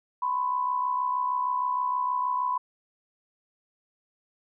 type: tone pair together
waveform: sine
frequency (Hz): 998.6 / 1065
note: B5 / C6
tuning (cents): +19 / +30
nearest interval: minor second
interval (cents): 111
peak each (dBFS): -25 / -32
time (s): 0.22-2.58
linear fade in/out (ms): 5
effects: none